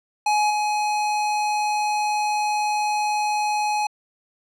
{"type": "tone with level steps", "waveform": "square", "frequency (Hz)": 841, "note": "G#5", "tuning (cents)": 22, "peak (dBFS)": [-18, -21], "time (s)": [0.26, 3.87], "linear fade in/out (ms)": 5, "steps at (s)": 0.5, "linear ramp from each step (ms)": 5, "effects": ["low-pass 8000 Hz 12 dB/octave"]}